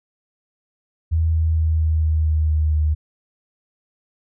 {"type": "tone with pitch steps", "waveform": "sine", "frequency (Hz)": [81, 80.35, 79.7, 79.06, 78.42, 77.79, 77.16, 76.54], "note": ["E2", "E2", "D#2", "D#2", "D#2", "D#2", "D#2", "D#2"], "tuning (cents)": [-30, -44, 42, 28, 14, 0, -14, -28], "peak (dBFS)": -15, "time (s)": [1.11, 2.95], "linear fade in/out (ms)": 20, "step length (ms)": 230, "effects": []}